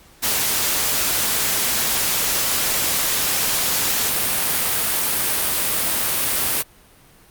white noise, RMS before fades -20 dBFS, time 0.22-6.63 s, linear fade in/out 20 ms, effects pink hiss -50 dBFS RMS until 7.3 s + Opus 48 kbps

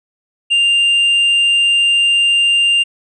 triangle tone, 2794 Hz, F7, in tune, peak -8 dBFS, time 0.5-2.84 s, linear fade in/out 20 ms, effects resampled to 22050 Hz

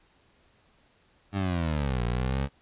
20% pulse linear two-way sweep, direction down then up, 101.1 to 58.4 to 70.2 Hz, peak -21 dBFS, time 1.32-2.49 s, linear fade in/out 50 ms, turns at 2.04 s, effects pink hiss -64 dBFS RMS until 2.61 s + resampled to 8000 Hz

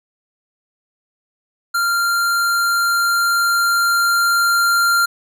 square tone with level ramp, 1389 Hz, F6, 10 cents flat, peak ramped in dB -16 to -13 dBFS, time 1.74-5.06 s, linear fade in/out 10 ms, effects none

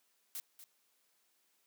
blue noise with echo, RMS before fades -42 dBFS, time 0.35-0.4 s, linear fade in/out 0 ms, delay 240 ms, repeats 1, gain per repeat -12 dB, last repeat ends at 0.64 s, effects white hiss -75 dBFS RMS until 1.66 s + high-pass 200 Hz 12 dB/octave

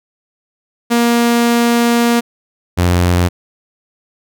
sawtooth tone pair in turn, 236.1 / 88.44 Hz, A#3 / F2, +22 / +22 cents, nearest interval octave + perfect fourth, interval 1700 cents, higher first, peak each -6 dBFS, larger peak neither, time 0.9-2.21 / 2.77-3.29 s, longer first, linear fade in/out 20 ms, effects none

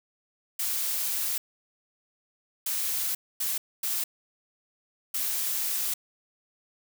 blue noise bursts at uneven times, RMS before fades -29 dBFS, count 5, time 0.59-1.38 / 2.66-3.15 / 3.4-3.58 / 3.83-4.04 / 5.14-5.94 s, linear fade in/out 5 ms, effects none

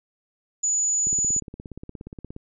sine tone, 6920 Hz, A8, 30 cents flat, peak -20 dBFS, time 0.63-1.4 s, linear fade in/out 10 ms
click train, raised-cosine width 3 ms, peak -24 dBFS, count 23, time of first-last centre 1.07-2.364 s, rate 17 Hz
effects none

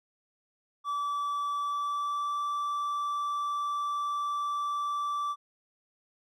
triangle tone with pitch glide, 1155 to 1164.4 Hz, D6 to D6, -29 to -15 cents, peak -27 dBFS, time 0.84-5.36 s, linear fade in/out 50 ms, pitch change +14 cents, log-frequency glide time 1.58-2.4 s, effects none

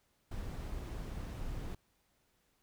brown noise, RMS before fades -41 dBFS, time 0.31-1.75 s, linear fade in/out 5 ms, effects pink hiss -75 dBFS RMS until 2.62 s

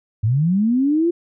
sine linear sweep, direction up, 100 to 351.1 Hz, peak -14 dBFS, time 0.23-1.11 s, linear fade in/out 10 ms, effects none

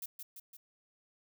violet noise with echo, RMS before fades -41 dBFS, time 0.02-0.06 s, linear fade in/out 5 ms, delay 170 ms, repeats 3, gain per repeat -4 dB, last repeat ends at 0.57 s, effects none

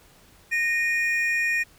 triangle tone pair together, 1855 / 2443 Hz, A#6 / D#7, -9 / -32 cents, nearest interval perfect fourth, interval 477 cents, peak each -22 / -23 dBFS, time 0.51-1.64 s, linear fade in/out 20 ms, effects pink hiss -55 dBFS RMS until 1.78 s

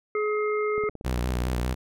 harmonic tone, 422.8 Hz, G#4, 31 cents sharp, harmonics 1 / 3 / 5, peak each -24 / -31 / -34 dBFS, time 0.15-0.89 s, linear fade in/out 2 ms
click train, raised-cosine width 2 ms, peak -25 dBFS, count 15, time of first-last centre 0.78-1.589 s, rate 17.3 Hz
sawtooth tone with vibrato, 61.74 Hz, B1, in tune, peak -21 dBFS, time 1.04-1.75 s, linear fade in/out 20 ms, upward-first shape sine, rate 5 Hz, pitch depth 57 cents each way
effects none

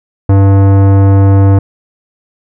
sine tone with tanh clipping, 98 Hz, G2, in tune, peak -5 dBFS, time 0.29-1.59 s, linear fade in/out 5 ms, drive 18 dB, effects none

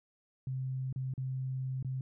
sine tone with dropouts, 130.81 Hz, C3, in tune, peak -33 dBFS, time 0.47-2.01 s, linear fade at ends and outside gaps 2 ms, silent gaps 0.927-0.96 / 1.138-1.178 / 1.827-1.847 s, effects none

